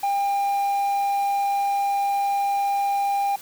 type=tone; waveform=triangle; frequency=800 Hz; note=G5; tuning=35 cents sharp; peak=-18 dBFS; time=0.03-3.36 s; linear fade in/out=5 ms; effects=white hiss -43 dBFS RMS until 3.41 s